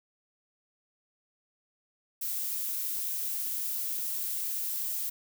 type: noise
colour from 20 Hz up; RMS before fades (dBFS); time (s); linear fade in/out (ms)
violet; -33; 2.21-5.1; 10
effects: none